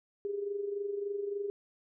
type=tone with amplitude modulation; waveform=sine; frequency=404.4 Hz; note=G#4; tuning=46 cents flat; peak=-30 dBFS; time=0.25-1.5 s; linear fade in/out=0 ms; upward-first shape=sine; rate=23.5 Hz; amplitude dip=60%; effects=none